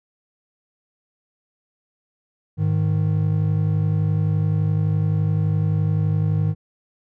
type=tone pair together; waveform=triangle; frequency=103.82 / 155.56 Hz; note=G#2 / D#3; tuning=0 / 0 cents; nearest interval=perfect fifth; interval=700 cents; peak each=-18 dBFS; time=2.57-6.55 s; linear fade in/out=50 ms; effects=none